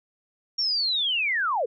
sine linear sweep, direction down, 5588 to 415.3 Hz, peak -22 dBFS, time 0.58-1.66 s, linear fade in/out 10 ms, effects none

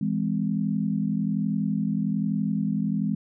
sine chord, E augmented, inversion none, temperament just, 164.81 / 206 / 257.5 Hz, E3 / G#3 / B#3, 0 / -14 / -28 cents, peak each -28 / -25 / -30 dBFS, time 0.01-3.15 s, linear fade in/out 5 ms, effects none

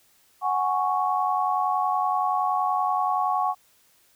sine chord, F# suspended second, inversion none, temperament equal, 740 / 830.6 / 1108.7 Hz, F#5 / G#5 / C#6, 0 / 0 / 0 cents, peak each -25 / -27 / -25 dBFS, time 0.41-3.55 s, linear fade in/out 50 ms, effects white hiss -61 dBFS RMS until 4.15 s

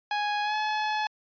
sawtooth tone with pitch glide, 830.6 to 854 Hz, G#5 to G#5, 0 to +48 cents, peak -22 dBFS, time 0.11-1.07 s, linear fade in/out 2 ms, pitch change +48 cents, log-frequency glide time 0.43-0.55 s, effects resampled to 11025 Hz

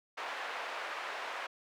pink band-pass noise, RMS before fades -40 dBFS, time 0.17-1.47 s, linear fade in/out 10 ms, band 710 to 2300 Hz, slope 12 dB/octave, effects high-pass 400 Hz 12 dB/octave

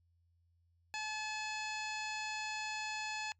harmonic tone with a mistuned harmonic, 860 Hz, A5, 40 cents flat, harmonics 1 / 2 / 3 / 4 / 5 / 6 / 7 / 8 / 9, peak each -43 / -44 / -43 / -52 / -48 / -52 / -58 / -51 / -64 dBFS, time 0.94-3.32 s, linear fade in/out 0 ms, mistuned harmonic 6, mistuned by -47 cents, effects noise-tail reverb RT60 0.1 s tail -25 dB re dry + added 85 Hz sine -70 dBFS peak until 3.39 s

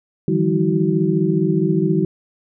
sine tone cluster, 154.4 / 169.1 / 193.7 / 323.8 / 377.6 Hz, D#3 / E3 / G3 / E4 / F#4, -13 / +44 / -20 / -31 / +35 cents, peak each -21 dBFS, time 0.28-2.05 s, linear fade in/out 2 ms, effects none

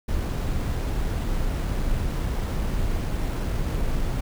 brown noise with sample-and-hold, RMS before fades -25 dBFS, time 0.08-4.21 s, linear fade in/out 10 ms, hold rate 11025 Hz, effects none

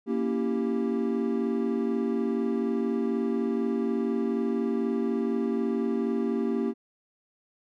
triangle chord, A# diminished seventh, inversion none, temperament equal, 233.1 / 277.2 / 329.6 / 392 Hz, A#3 / C#4 / E4 / G4, 0 / 0 / 0 / 0 cents, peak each -26 / -30 / -32 / -28 dBFS, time 0.06-6.74 s, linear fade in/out 50 ms, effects none

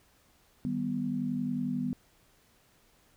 sine chord, Eb augmented, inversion none, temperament equal, 155.56 / 196 / 246.9 Hz, Eb3 / G3 / B3, 0 / 0 / 0 cents, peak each -37 / -35 / -31 dBFS, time 0.65-1.93 s, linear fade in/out 0 ms, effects pink hiss -65 dBFS RMS until 3.16 s

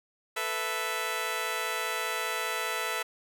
10% pulse chord, A suspended second, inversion none, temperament just, 440 / 495 / 660 Hz, A4 / B4 / E5, 0 / +4 / +2 cents, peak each -27 dBFS, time 0.36-3.03 s, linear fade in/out 10 ms, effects none

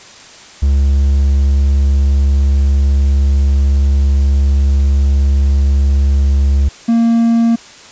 triangle tone pair in turn, 69.3 / 231 Hz, C#2 / A#3, 0 / -16 cents, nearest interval octave + major sixth, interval 2084 cents, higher second, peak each -6 dBFS, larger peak neither, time 0.62-6.69 / 6.88-7.56 s, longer first, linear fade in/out 10 ms, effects white hiss -37 dBFS RMS until 7.91 s + resampled to 16000 Hz

